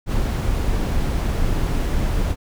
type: noise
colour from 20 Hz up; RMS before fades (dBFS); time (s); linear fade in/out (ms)
brown; -20; 0.06-2.36; 50
effects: none